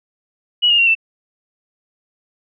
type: tone with pitch steps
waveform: sine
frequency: 2925 / 2837 / 2751 / 2668 Hz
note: F#7 / F7 / F7 / E7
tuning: -21 / +27 / -27 / +20 cents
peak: -10 dBFS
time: 0.62-0.952 s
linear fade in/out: 20 ms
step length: 83 ms
effects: none